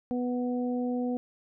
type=harmonic tone; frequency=246.9 Hz; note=B3; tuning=in tune; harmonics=1 / 2 / 3; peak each=-28 / -34 / -40 dBFS; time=0.11-1.17 s; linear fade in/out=0 ms; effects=none